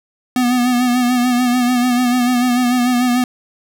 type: tone with vibrato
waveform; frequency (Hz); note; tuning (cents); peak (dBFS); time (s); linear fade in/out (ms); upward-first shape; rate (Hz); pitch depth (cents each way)
square; 246.9; B3; 0; -13; 0.36-3.24; 2; sine; 6.8; 42
effects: none